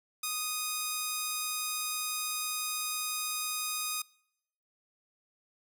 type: tone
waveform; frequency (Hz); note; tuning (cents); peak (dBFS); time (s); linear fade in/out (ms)
5% pulse; 1242; D#6; -3; -20; 0.23-4.02; 5
effects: noise-tail reverb RT60 0.8 s tail -25 dB re dry